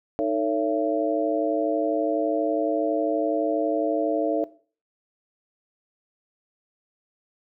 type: harmonic tone with a mistuned harmonic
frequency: 112.1 Hz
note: A2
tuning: 33 cents sharp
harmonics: 3 / 4 / 5 / 6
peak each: -27 / -27 / -27 / -27 dBFS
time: 0.19-4.44 s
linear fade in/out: 0 ms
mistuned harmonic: 3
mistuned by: -140 cents
effects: noise-tail reverb RT60 0.4 s tail -17 dB re dry